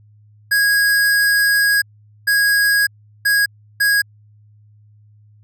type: tone bursts at uneven times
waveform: square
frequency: 1649 Hz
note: G#6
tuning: 13 cents flat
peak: -13 dBFS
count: 4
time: 0.51-1.82 / 2.27-2.87 / 3.25-3.46 / 3.8-4.02 s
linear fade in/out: 10 ms
effects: added 105 Hz sine -46 dBFS peak until 5.43 s